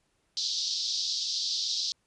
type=band-pass noise; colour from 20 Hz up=white; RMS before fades=-31 dBFS; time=0.37-1.92 s; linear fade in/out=0 ms; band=3700 to 5500 Hz; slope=48 dB/octave; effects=pink hiss -73 dBFS RMS until 2.06 s + resampled to 24000 Hz